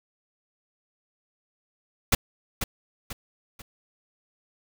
pink noise with echo, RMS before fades -19 dBFS, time 2.12-2.15 s, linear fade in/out 5 ms, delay 490 ms, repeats 3, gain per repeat -8 dB, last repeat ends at 3.62 s, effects none

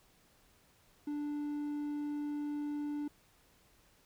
triangle tone, 293.7 Hz, D4, in tune, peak -33 dBFS, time 1.07-3.08 s, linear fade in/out 5 ms, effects pink hiss -67 dBFS RMS until 4.05 s

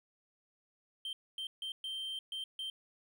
triangle tone bursts at uneven times, 3136 Hz, G7, in tune, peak -36 dBFS, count 6, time 1.05-1.13 / 1.38-1.47 / 1.62-1.72 / 1.84-2.19 / 2.32-2.44 / 2.59-2.7 s, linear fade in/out 2 ms, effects none

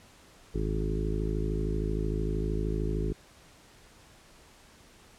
harmonic tone with a mistuned harmonic, 53.1 Hz, G#1, 39 cents sharp, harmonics 1 / 2 / 3 / 4 / 5 / 6 / 7 / 8, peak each -30 / -38 / -35 / -41 / -40 / -39 / -37 / -38 dBFS, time 0.54-3.13 s, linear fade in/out 10 ms, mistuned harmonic 1, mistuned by -46 cents, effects pink hiss -56 dBFS RMS until 5.18 s + low-pass 10000 Hz 12 dB/octave

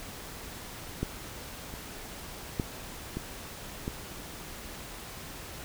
clicks, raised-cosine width 3 ms, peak -16 / -28 / -15 / -20 / -19 dBFS, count 5, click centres 1.03 / 1.739 / 2.598 / 3.17 / 3.879 s, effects pink hiss -43 dBFS RMS until 5.64 s

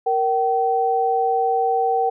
sine tone pair together, 466.2 / 767.3 Hz, A#4 / G5, 0 / -37 cents, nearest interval major sixth, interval 863 cents, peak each -21 / -18 dBFS, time 0.06-2.1 s, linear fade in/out 10 ms, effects none

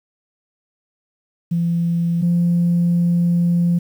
sine tone pair in turn, 170 / 172.77 Hz, F3 / F3, -46 / -18 cents, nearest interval unison, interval 28 cents, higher second, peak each -15 / -12 dBFS, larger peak second, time 1.51-2.22 / 2.22-3.79 s, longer second, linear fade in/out 10 ms, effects tanh soft clip ceiling -10 dBFS + 8-bit

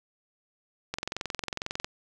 click train, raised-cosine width 0.2 ms, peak -14 dBFS, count 21, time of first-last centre 0.94-1.845 s, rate 22.1 Hz, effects none

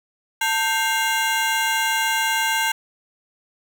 25% pulse ring-modulated tone, 1229 Hz, D#6, 22 cents flat, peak -12 dBFS, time 0.41-2.72 s, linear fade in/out 5 ms, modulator 337 Hz, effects none

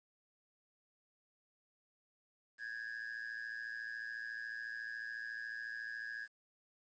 triangle tone with amplitude modulation, 1657 Hz, G#6, 4 cents flat, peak -36 dBFS, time 2.58-6.28 s, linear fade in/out 50 ms, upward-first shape sine, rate 114 Hz, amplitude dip 85%, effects resampled to 16000 Hz + 11-bit

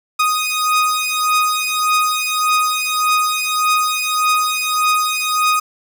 sawtooth beating tone pair, 1244.5 / 1246.2 Hz, D#6 / D#6, 0 / +2 cents, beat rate 1.7 Hz, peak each -14 dBFS, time 0.19-5.6 s, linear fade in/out 10 ms, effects none

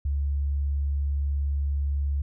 sine tone, 70.7 Hz, C#2, 35 cents sharp, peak -23 dBFS, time 0.05-2.22 s, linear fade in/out 5 ms, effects none

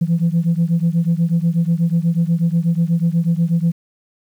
sine beating tone pair, 164.81 / 173.01 Hz, E3 / F3, 0 / -16 cents, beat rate 8.2 Hz, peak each -15 / -16 dBFS, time 0.01-3.72 s, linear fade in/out 10 ms, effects tanh soft clip ceiling -9 dBFS + 8-bit

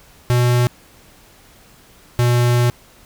square tone pair in turn, 122.3 / 121.31 Hz, B2 / B2, -16 / -31 cents, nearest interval unison, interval 15 cents, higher first, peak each -13 dBFS, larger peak neither, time 0.3-0.67 / 2.19-2.7 s, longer second, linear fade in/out 0 ms, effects pink hiss -48 dBFS RMS until 3.05 s

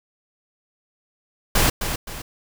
pink noise with echo, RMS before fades -17 dBFS, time 1.55-1.7 s, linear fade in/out 5 ms, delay 260 ms, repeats 2, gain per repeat -8 dB, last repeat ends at 2.22 s, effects none

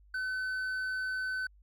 triangle tone with hard clipping, 1516 Hz, F#6, 42 cents sharp, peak -33 dBFS, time 0.14-1.47 s, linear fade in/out 5 ms, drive 7 dB, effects added 50 Hz sine -57 dBFS peak until 1.62 s

